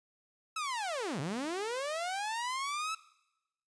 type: linear two-way sweep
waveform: sawtooth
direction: down then up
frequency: 1318.5 to 126.7 to 1318.5 Hz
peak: -30 dBFS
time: 0.56-2.95 s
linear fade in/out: 5 ms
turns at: 1.2 s
effects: noise-tail reverb RT60 0.9 s tail -19 dB re dry + resampled to 22050 Hz

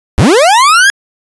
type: linear sweep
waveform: 40% pulse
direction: up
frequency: 52 to 1681 Hz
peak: -3 dBFS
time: 0.18-0.9 s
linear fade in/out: 0 ms
effects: resampled to 24000 Hz

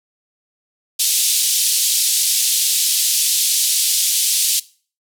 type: band-pass noise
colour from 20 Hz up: white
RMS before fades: -17 dBFS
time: 0.99-4.6 s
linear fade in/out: 10 ms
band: 3200 to 12000 Hz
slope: 24 dB/octave
effects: noise-tail reverb RT60 0.4 s tail -20 dB re dry

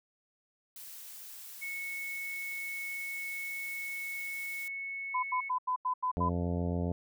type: noise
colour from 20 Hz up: blue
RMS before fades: -47 dBFS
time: 0.76-4.68 s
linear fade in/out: 2 ms
type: tone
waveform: sine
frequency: 2204 Hz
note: C#7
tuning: 11 cents flat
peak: -36 dBFS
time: 1.61-5.5 s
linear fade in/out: 20 ms
type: tone bursts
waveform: sine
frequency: 1008 Hz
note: B5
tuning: 35 cents sharp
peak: -28 dBFS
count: 7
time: 5.14-6.293 s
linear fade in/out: 10 ms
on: 91 ms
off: 86 ms
type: harmonic tone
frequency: 87.31 Hz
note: F2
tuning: in tune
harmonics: 1 / 2 / 3 / 4 / 5 / 6 / 7 / 8 / 10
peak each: -33 / -34 / -38 / -45 / -41 / -44 / -44 / -46 / -52 dBFS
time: 6.17-6.92 s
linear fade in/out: 0 ms
effects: none

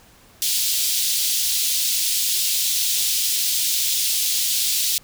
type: high-pass noise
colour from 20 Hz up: pink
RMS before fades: -21 dBFS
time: 0.42-4.98 s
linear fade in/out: 0 ms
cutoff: 3400 Hz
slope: 24 dB/octave
effects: pink hiss -51 dBFS RMS until 5.03 s

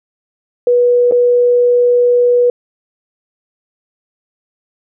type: tone with dropouts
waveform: sine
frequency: 487.2 Hz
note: B4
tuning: 24 cents flat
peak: -7 dBFS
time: 0.67-2.5 s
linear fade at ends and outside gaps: 2 ms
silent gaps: 1.112-1.121 s
effects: none

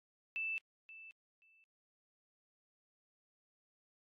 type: tone with echo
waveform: sine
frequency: 2645 Hz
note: E7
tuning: 5 cents sharp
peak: -36 dBFS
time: 0.36-0.58 s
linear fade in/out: 0 ms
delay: 530 ms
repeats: 2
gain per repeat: -15 dB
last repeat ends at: 1.64 s
effects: AAC 32 kbps

